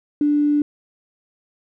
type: tone with tanh clipping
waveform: triangle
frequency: 293.7 Hz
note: D4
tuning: in tune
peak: -14 dBFS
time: 0.21-0.62 s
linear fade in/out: 2 ms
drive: 3 dB
effects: none